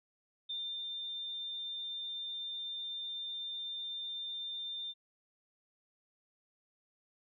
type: tone with ADSR envelope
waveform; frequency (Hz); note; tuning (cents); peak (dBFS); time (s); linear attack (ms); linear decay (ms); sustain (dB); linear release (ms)
sine; 3596; A7; +37; -36; 0.49-4.94; 13; 330; -2; 42
effects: none